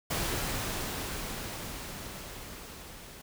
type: noise with level ramp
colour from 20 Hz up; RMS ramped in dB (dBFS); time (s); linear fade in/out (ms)
pink; -31 to -48; 0.1-3.22; 10
effects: none